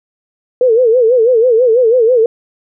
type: tone with vibrato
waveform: sine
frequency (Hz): 475.6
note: A#4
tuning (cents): +35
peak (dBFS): -6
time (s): 0.61-2.26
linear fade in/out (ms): 2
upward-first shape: sine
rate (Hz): 6.1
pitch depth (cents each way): 140
effects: none